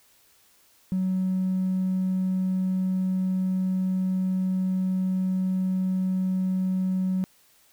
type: tone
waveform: triangle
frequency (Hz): 186.6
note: F#3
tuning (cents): +15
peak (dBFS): -19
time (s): 0.92-7.24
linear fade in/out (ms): 0
effects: tanh soft clip ceiling -19 dBFS + white hiss -60 dBFS RMS until 7.72 s